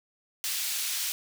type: high-pass noise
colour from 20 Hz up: pink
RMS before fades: -31 dBFS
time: 0.44-1.12 s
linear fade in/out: 0 ms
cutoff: 3200 Hz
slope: 12 dB/octave
effects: none